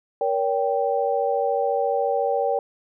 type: chord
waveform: sine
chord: G diminished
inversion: first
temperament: just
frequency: 470.4 / 564.5 / 784 Hz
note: Bb4 / Db5 / G5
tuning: +16 / +31 / 0 cents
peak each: -24 dBFS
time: 0.21-2.59 s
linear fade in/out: 2 ms
effects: none